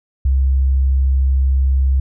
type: tone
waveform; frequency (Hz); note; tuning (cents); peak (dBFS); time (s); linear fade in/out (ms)
sine; 66.6; C2; +31; -11; 0.25-2; 5
effects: none